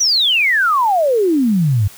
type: exponential sweep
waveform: sine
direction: down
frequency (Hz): 6080 to 94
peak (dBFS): -11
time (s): 0-1.88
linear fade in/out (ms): 10
effects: white hiss -40 dBFS RMS until 1.97 s